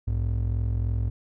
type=ring-modulated tone; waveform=triangle; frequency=82.41 Hz; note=E2; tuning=in tune; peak=-18 dBFS; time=0.07-1.1 s; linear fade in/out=10 ms; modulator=21.6 Hz; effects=none